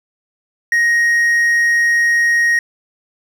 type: tone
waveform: triangle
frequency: 1875 Hz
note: A#6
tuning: 10 cents sharp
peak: -9 dBFS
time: 0.72-2.59 s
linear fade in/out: 2 ms
effects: none